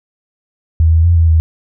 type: tone with pitch steps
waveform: sine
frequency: 80.8 / 81.3 / 85.6 / 82.4 / 80.4 Hz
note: E2 / E2 / F2 / E2 / E2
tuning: -34 / -23 / -34 / 0 / -43 cents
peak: -6 dBFS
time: 0.8-1.4 s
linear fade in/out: 0 ms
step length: 120 ms
effects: none